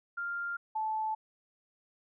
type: tone pair in turn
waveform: sine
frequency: 1396.9 / 871.6 Hz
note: F6 / A5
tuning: 0 / -17 cents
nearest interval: minor sixth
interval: 817 cents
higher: first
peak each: -33 / -30 dBFS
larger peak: second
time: 0.17-0.57 / 0.75-1.15 s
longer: neither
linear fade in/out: 10 ms
effects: none